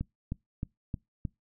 click train, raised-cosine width 5 ms, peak -20 dBFS, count 5, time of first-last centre 0.01-1.252 s, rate 3.22 Hz, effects noise-tail reverb RT60 0.2 s tail -25 dB re dry

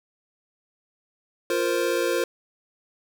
square chord, F suspended fourth, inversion none, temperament equal, 349.2 / 466.2 / 523.3 Hz, F4 / Bb4 / C5, 0 / 0 / 0 cents, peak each -27 dBFS, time 1.5-2.24 s, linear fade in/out 2 ms, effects none

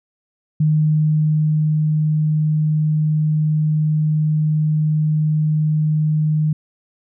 sine tone with ADSR envelope, 153.8 Hz, D#3, 20 cents flat, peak -12 dBFS, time 0.6-6.53 s, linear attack 6 ms, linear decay 1200 ms, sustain -2 dB, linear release 4 ms, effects none

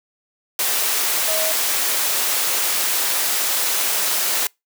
sine tone in noise, 635 Hz, D#5, 35 cents sharp, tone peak -24 dBFS, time 1.28-1.52 s, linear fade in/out 2 ms, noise white, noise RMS -20 dBFS, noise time 0.59-4.47 s, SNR -7 dB, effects noise-tail reverb RT60 0.2 s tail -26 dB re dry + high-pass 400 Hz 12 dB/octave

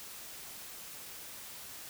silence, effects white hiss -47 dBFS RMS until 1.89 s

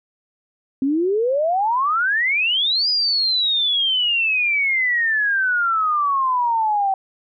sine exponential two-way sweep, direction up then down, 260.7 to 4978 to 763 Hz, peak -16 dBFS, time 0.82-6.94 s, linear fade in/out 2 ms, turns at 2.89 s, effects none

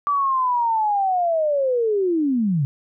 sine linear sweep, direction down, 1165 to 130.81 Hz, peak -17 dBFS, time 0.07-2.65 s, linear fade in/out 0 ms, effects none

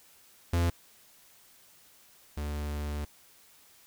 45% pulse tone pair in turn, 85.8 / 73.68 Hz, F2 / D2, -30 / +6 cents, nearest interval minor third, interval 264 cents, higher first, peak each -24 / -32 dBFS, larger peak first, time 0.53-0.7 / 2.37-3.05 s, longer second, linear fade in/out 5 ms, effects white hiss -59 dBFS RMS until 3.86 s

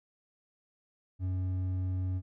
sine tone with hard clipping, 92.5 Hz, F#2, in tune, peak -31 dBFS, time 1.19-2.22 s, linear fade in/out 50 ms, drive 5 dB, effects none

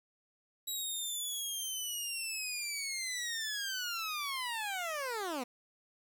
15% pulse linear sweep, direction down, 3881 to 233.1 Hz, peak -29 dBFS, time 0.67-5.44 s, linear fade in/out 10 ms, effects 10-bit

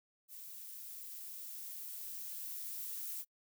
violet noise with level ramp, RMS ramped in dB -50 to -42 dBFS, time 0.28-3.25 s, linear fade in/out 50 ms, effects noise-tail reverb RT60 0.1 s tail -26 dB re dry

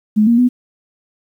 sine tone with pitch steps, 212.9 / 234.6 / 247.7 Hz, G#3 / A#3 / B3, +43 / +11 / +5 cents, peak -8 dBFS, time 0.16-0.49 s, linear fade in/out 20 ms, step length 110 ms, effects 8-bit

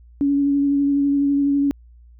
sine tone with vibrato, 281.9 Hz, C#4, 29 cents sharp, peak -15 dBFS, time 0.21-1.71 s, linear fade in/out 0 ms, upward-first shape sine, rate 12 Hz, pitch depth 16 cents each way, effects added 59 Hz sine -44 dBFS peak until 2.19 s

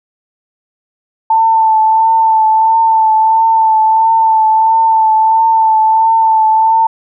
sine tone with vibrato, 887 Hz, A5, 14 cents sharp, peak -6 dBFS, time 1.3-6.87 s, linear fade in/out 5 ms, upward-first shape triangle, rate 1.5 Hz, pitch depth 29 cents each way, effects none

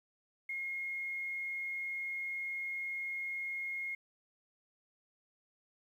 sine tone with quantisation, 2149 Hz, C7, 46 cents sharp, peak -36 dBFS, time 0.49-3.95 s, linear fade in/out 5 ms, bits 11, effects none

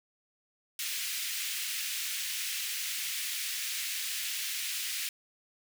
pink high-pass noise, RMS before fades -35 dBFS, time 0.79-5.09 s, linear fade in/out 2 ms, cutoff 2100 Hz, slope 24 dB/octave, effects none

